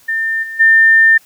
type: tone with level steps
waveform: sine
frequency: 1800 Hz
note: A6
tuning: 39 cents sharp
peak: -14 / -23 / -5 dBFS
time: 0.08-1.18 s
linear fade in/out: 10 ms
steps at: 0.42 / 0.59 s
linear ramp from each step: 20 ms
effects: white hiss -48 dBFS RMS until 1.25 s